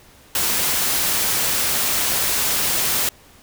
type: noise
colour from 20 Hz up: white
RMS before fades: -20 dBFS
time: 0.35-3.09 s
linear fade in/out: 2 ms
effects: pink hiss -49 dBFS RMS until 3.42 s